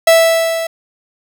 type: tone with level ramp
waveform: 45% pulse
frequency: 658 Hz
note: E5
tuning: 3 cents flat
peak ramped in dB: -4 to -18 dBFS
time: 0.07-0.67 s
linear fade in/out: 5 ms
effects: none